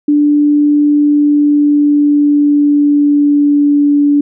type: tone with pitch glide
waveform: sine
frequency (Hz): 293.7 to 289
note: D4 to D4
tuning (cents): 0 to -28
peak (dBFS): -6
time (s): 0.08-4.21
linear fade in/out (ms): 5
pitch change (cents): -28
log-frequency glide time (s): 0.86-4
effects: none